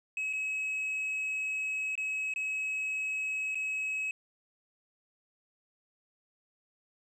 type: tone with dropouts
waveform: sine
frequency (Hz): 2563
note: E7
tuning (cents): -49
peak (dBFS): -28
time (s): 0.17-4.11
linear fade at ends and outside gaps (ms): 2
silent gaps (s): 0.329-0.333 / 1.954-1.977 / 2.338-2.36 / 3.547-3.554
effects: tanh soft clip ceiling -30 dBFS